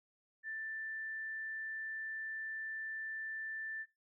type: tone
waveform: sine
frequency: 1770 Hz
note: A6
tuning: 10 cents sharp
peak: -40 dBFS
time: 0.43-3.86 s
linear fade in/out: 50 ms
effects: noise-tail reverb RT60 0.2 s tail -17 dB re dry